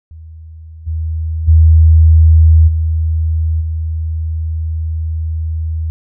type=tone with level steps; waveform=sine; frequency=80 Hz; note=D#2; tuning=49 cents sharp; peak=-30 / -15 / -3 / -11 / -15 dBFS; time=0.11-5.9 s; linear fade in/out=0 ms; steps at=0.86 / 1.47 / 2.67 / 3.6 s; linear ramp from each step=20 ms; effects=none